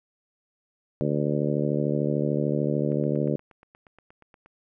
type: harmonic tone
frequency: 73.42 Hz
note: D2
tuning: in tune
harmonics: 2 / 3 / 4 / 5 / 6 / 7 / 8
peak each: -27 / -29 / -30 / -31 / -32 / -32 / -33 dBFS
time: 1.01-3.36 s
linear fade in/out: 0 ms
type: click train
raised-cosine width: 0.5 ms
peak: -36 dBFS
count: 14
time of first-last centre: 2.92-4.46 s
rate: 8.44 Hz
effects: none